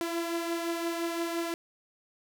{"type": "beating tone pair", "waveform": "sawtooth", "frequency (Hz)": [336, 341.8], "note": ["E4", "F4"], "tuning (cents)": [33, -37], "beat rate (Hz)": 5.8, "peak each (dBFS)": [-27, -34], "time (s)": [0.01, 1.54], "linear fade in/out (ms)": 0, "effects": []}